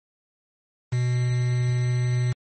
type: tone with quantisation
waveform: triangle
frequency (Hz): 123.47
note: B2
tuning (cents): 0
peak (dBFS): -18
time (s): 0.92-2.33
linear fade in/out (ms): 10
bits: 6
effects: MP3 32 kbps